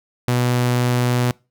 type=tone; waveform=sawtooth; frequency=123.1 Hz; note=B2; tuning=5 cents flat; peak=-12 dBFS; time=0.28-1.31 s; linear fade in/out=0 ms; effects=noise-tail reverb RT60 0.3 s tail -25 dB re dry

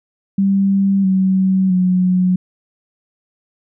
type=tone with pitch steps; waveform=sine; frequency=196 / 189.32 / 182.87 Hz; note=G3 / F#3 / F#3; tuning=0 / +40 / -20 cents; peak=-11 dBFS; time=0.38-2.36 s; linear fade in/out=5 ms; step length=660 ms; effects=none

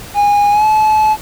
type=tone with pitch glide; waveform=triangle; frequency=820 to 861.8 Hz; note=G#5 to A5; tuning=-22 to -36 cents; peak=-6 dBFS; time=0.14-1.17 s; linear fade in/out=50 ms; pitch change=+86 cents; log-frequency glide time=0.51-0.65 s; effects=added 110 Hz sine -41 dBFS peak until 1.21 s + pink hiss -32 dBFS RMS until 1.21 s

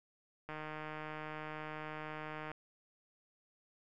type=click train; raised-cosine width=0.5 ms; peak=-29 dBFS; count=313; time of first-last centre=0.49-2.516 s; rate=154 Hz; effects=none

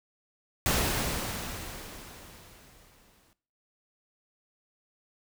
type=noise with exponential decay; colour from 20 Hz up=pink; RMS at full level=-25 dBFS; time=0.66-3.33 s; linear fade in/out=0 ms; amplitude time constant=580 ms; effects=noise-tail reverb RT60 0.5 s tail -19 dB re dry

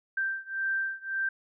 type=beating tone pair; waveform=sine; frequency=1568 / 1569.8 Hz; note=G6 / G6; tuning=0 / +2 cents; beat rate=1.8 Hz; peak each=-31 / -32 dBFS; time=0.17-1.29 s; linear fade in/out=5 ms; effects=none

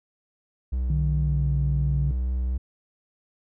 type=tone with vibrato; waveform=triangle; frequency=62.9 Hz; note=B1; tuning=32 cents sharp; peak=-21 dBFS; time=0.72-2.58 s; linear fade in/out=10 ms; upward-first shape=sine; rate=4.5 Hz; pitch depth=14 cents each way
type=tone with pitch glide; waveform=sine; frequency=150.6 to 142.72 Hz; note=D3 to D3; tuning=+44 to -49 cents; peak=-23 dBFS; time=0.9-2.11 s; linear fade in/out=2 ms; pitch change=-93 cents; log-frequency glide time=1.21-1.44 s
effects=none

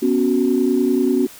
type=chord; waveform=sine; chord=B suspended second; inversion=none; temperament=equal; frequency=246.9 / 277.2 / 370 Hz; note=B3 / C#4 / F#4; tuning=0 / 0 / 0 cents; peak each=-18 dBFS; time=0.02-1.27 s; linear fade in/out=10 ms; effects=tanh soft clip ceiling -5 dBFS + white hiss -41 dBFS RMS until 1.39 s

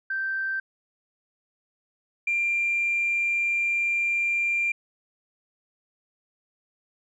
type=tone pair in turn; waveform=sine; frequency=1562 / 2381 Hz; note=G6 / D7; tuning=-7 / +23 cents; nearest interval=perfect fifth; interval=730 cents; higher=second; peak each=-25 / -21 dBFS; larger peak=second; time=0.1-0.6 / 2.27-4.72 s; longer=second; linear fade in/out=5 ms; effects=tanh soft clip ceiling -17 dBFS

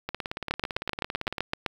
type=two click trains; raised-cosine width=0.3 ms; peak=-15 / -10 dBFS; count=24 / 10; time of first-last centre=0.09-1.382 / 0.51-1.662 s; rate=17.8 / 7.81 Hz; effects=7-bit

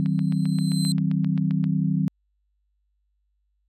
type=tone with exponential growth; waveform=30% pulse; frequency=4089 Hz; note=C8; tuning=41 cents flat; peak=-23 dBFS; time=0-0.92 s; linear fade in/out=1 ms; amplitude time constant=200 ms
type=chord; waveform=sine; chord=C diminished; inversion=first; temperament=equal with one note detuned; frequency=155.56 / 187.91 / 261.6 Hz; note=Eb3 / Gb3 / C4; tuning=0 / +27 / 0 cents; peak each=-23 / -23 / -29 dBFS; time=0-2.08 s; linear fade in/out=0 ms
type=click train; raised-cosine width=0.3 ms; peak=-24 dBFS; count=13; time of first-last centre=0.06-1.641 s; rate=7.59 Hz
effects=added 50 Hz sine -68 dBFS peak until 3.68 s + resampled to 32000 Hz

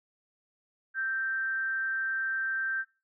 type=tone with frequency modulation; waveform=sine; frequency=1568 Hz; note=G6; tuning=in tune; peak=-28 dBFS; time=0.94-2.85 s; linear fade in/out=50 ms; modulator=243 Hz; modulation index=0.26; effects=noise-tail reverb RT60 0.3 s tail -20 dB re dry

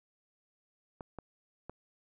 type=clicks; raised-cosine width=1 ms; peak=-28 dBFS; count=3; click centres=1.008 / 1.187 / 1.696 s; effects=none

